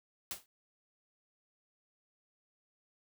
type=noise with exponential decay; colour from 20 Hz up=white; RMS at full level=-36 dBFS; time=0.31-0.46 s; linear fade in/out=1 ms; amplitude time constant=32 ms; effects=none